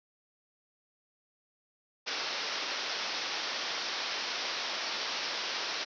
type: low-pass noise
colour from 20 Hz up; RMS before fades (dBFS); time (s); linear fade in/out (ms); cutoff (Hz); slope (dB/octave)
white; -35; 2.06-5.85; 20; 5700; 96
effects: high-pass 400 Hz 12 dB/octave